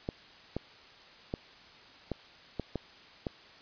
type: clicks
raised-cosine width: 2 ms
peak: -19 dBFS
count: 7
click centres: 0.089 / 0.566 / 1.339 / 2.117 / 2.597 / 2.757 / 3.268 s
effects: white hiss -54 dBFS RMS until 3.61 s + resampled to 11025 Hz